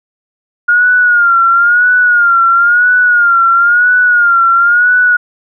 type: tone with vibrato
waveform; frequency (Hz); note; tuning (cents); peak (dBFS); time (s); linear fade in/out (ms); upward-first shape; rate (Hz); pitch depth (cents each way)
sine; 1421; F6; +30; -5; 0.68-5.17; 10; sine; 0.99; 75
effects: none